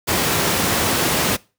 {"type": "high-pass noise", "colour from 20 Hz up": "pink", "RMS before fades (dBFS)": -19, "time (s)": [0.07, 1.37], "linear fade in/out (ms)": 20, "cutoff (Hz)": 120, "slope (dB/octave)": 12, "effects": ["noise-tail reverb RT60 0.3 s tail -22 dB re dry"]}